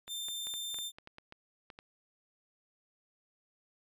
sawtooth tone, 3585 Hz, A7, 32 cents sharp, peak -34 dBFS, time 0.07-0.92 s, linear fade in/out 50 ms
clicks, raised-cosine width 0.3 ms, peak -32 dBFS, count 12, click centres 0.079 / 0.285 / 0.47 / 0.539 / 0.744 / 0.787 / 0.985 / 1.074 / 1.184 / 1.324 / 1.702 / 1.789 s
effects none

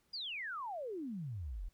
sine exponential sweep, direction down, 4978 to 36.71 Hz, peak -39 dBFS, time 0.13-1.69 s, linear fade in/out 10 ms, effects pink hiss -75 dBFS RMS until 1.73 s

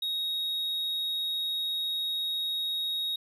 triangle tone, 3766 Hz, A#7, 17 cents sharp, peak -27 dBFS, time 0.02-3.16 s, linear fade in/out 5 ms, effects none

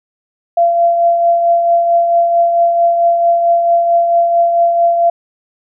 sine tone with tremolo, 684 Hz, F5, 36 cents flat, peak -6 dBFS, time 0.57-5.1 s, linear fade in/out 5 ms, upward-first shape triangle, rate 4.5 Hz, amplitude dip 45%, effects none

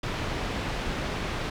pink low-pass noise, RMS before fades -31 dBFS, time 0.03-1.5 s, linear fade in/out 5 ms, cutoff 3600 Hz, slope 12 dB/octave, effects none

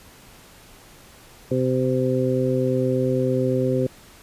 harmonic tone, 128.8 Hz, C3, 27 cents flat, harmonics 1 / 2 / 3 / 4, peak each -24 / -24 / -24 / -24 dBFS, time 1.51-3.87 s, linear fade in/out 5 ms, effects pink hiss -48 dBFS RMS until 4.22 s + resampled to 32000 Hz

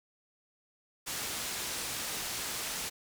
white low-pass noise, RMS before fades -37 dBFS, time 1.06-2.9 s, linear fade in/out 20 ms, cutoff 10000 Hz, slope 12 dB/octave, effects none

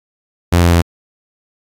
sawtooth tone with pitch steps, 86.9 / 86.05 / 85.21 Hz, F2 / F2 / F2, -8 / -25 / -42 cents, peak -4 dBFS, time 0.52-0.82 s, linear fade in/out 10 ms, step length 100 ms, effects AAC 64 kbps

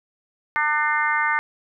harmonic tone, 300 Hz, D4, 37 cents sharp, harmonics 3 / 4 / 5 / 6 / 7, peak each -25 / -25 / -25 / -25 / -25 dBFS, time 0.56-1.39 s, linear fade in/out 0 ms, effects none

